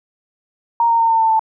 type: tone with pitch steps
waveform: sine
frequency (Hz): 932.3 / 922.7 / 913.1 / 903.7 / 894.3 / 885.1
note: A#5 / A#5 / A#5 / A5 / A5 / A5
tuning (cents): 0 / -18 / -36 / +46 / +28 / +10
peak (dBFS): -11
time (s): 0.8-1.394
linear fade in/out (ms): 2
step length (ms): 99
effects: none